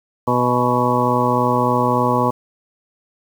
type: harmonic tone with a mistuned harmonic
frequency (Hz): 123.47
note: B2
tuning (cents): 0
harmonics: 1 / 2 / 3 / 4 / 5 / 7 / 8 / 9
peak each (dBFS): -23 / -21 / -25 / -22 / -25 / -22 / -21 / -22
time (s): 0.27-2.31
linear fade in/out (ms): 10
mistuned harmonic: 7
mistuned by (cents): -20
effects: 7-bit